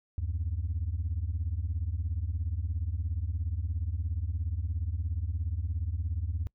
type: beating tone pair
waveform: sine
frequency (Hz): 74.1 / 91.1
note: D2 / F#2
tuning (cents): +16 / -26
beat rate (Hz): 17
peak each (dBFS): -31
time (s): 0.18-6.47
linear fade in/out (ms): 0
effects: noise-tail reverb RT60 0.1 s tail -26 dB re dry + tanh soft clip ceiling -24 dBFS

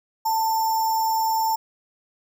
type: tone with sample-and-hold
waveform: sine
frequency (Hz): 890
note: A5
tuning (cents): +20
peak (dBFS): -19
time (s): 0.25-1.56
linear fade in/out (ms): 10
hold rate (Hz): 6300
effects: none

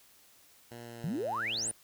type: tone with pitch glide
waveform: 10% pulse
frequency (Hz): 118.3 to 112.76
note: A#2 to A2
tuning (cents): +26 to +43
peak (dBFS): -36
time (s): 0.71-1.72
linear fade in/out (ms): 5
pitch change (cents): -83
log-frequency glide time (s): 0.82-1.4
type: exponential sweep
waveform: sine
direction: up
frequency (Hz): 138.59 to 10000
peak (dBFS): -31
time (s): 1.04-1.71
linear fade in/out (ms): 2
effects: white hiss -61 dBFS RMS until 1.83 s

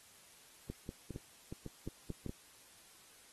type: clicks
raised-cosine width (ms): 3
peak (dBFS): -28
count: 10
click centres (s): 0.7 / 0.891 / 1.107 / 1.161 / 1.525 / 1.663 / 1.876 / 2.103 / 2.263 / 2.294
effects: white hiss -61 dBFS RMS until 3.32 s + AAC 32 kbps

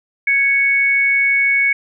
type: tone pair together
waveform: sine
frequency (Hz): 1660.9 / 2217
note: G#6 / C#7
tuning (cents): 0 / 0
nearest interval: perfect fourth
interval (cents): 500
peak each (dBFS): -22 / -12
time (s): 0.27-1.73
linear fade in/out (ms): 5
effects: none

